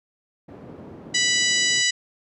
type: band-pass noise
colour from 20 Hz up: white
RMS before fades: -41 dBFS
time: 0.48-1.82 s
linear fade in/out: 10 ms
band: 120 to 360 Hz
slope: 12 dB/octave
type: harmonic tone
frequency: 985 Hz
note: B5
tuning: 5 cents flat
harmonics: 2 / 3 / 4 / 5 / 6 / 7 / 8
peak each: -23 / -25 / -26 / -27 / -28 / -28 / -29 dBFS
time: 1.14-1.91 s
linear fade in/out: 10 ms
effects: none